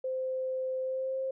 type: tone with pitch glide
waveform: sine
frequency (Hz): 519 to 529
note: C5 to C5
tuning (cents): -14 to +19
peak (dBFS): -30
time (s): 0.04-1.31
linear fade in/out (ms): 5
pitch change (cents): +33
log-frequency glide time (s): 0.81-1.18
effects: none